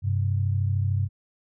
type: tone pair together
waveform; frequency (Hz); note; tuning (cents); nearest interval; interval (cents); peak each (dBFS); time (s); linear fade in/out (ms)
sine; 97.38 / 130.81; G2 / C3; -11 / 0; perfect fourth; 511; -22 / -28; 0.02-1.09; 50
effects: none